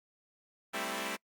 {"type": "chord", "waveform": "5% pulse", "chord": "A minor seventh", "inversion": "third", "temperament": "equal", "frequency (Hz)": [196, 220, 261.6, 329.6], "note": ["G3", "A3", "C4", "E4"], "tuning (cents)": [0, 0, 0, 0], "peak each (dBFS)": -29, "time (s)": [0.73, 1.17], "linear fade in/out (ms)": 20, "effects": ["noise-tail reverb RT60 0.1 s tail -26 dB re dry", "Opus 48 kbps"]}